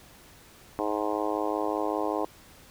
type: harmonic tone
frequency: 105.2 Hz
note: G#2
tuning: 23 cents sharp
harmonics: 3 / 4 / 5 / 6 / 7 / 8 / 9 / 10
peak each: -32 / -33 / -34 / -35 / -35 / -36 / -37 / -37 dBFS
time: 0.79-2.25 s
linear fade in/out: 0 ms
effects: pink hiss -53 dBFS RMS until 2.7 s